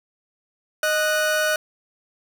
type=tone pair together; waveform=40% pulse; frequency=618.4 / 1479 Hz; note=D#5 / F#6; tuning=-11 / -1 cents; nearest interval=octave + minor third; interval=1510 cents; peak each=-21 dBFS; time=0.83-1.56 s; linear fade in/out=2 ms; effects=none